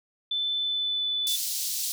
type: tone with pitch glide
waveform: sine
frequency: 3520 to 3490 Hz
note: A7 to A7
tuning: 0 to -15 cents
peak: -25 dBFS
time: 0.31-1.36 s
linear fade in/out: 5 ms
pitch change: -15 cents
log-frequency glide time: 0.55-1.09 s
type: high-pass noise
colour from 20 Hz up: pink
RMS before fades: -30 dBFS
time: 1.27-1.92 s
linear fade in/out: 0 ms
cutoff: 4100 Hz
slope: 24 dB/octave
effects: none